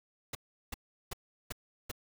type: noise bursts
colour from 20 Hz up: pink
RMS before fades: -38 dBFS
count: 5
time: 0.33-1.915 s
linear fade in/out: 5 ms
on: 21 ms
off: 370 ms
effects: none